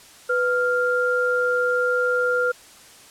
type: tone pair together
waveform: sine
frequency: 495.7 / 1396.9 Hz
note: B4 / F6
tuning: +6 / 0 cents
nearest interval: octave + tritone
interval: 1794 cents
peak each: -21 dBFS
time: 0.29-2.52 s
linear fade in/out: 10 ms
effects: white hiss -47 dBFS RMS until 3.1 s + low-pass 10000 Hz 12 dB/octave